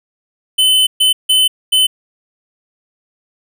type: tone bursts at uneven times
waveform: square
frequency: 3037 Hz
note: F#7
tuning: 44 cents sharp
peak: -9 dBFS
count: 4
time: 0.58-0.87 / 1-1.13 / 1.29-1.48 / 1.72-1.87 s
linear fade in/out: 10 ms
effects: none